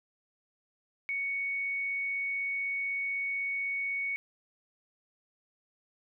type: tone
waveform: sine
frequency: 2226 Hz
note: C#7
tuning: 7 cents sharp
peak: -30 dBFS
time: 1.09-4.16 s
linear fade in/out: 0 ms
effects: none